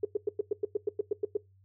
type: tone bursts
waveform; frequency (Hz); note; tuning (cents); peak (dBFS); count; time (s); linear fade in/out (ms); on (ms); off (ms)
sine; 417.3; G#4; +8; -24; 12; 0.03-1.37; 5; 20; 100
effects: noise-tail reverb RT60 0.2 s tail -20 dB re dry + added 96 Hz sine -59 dBFS peak until 1.64 s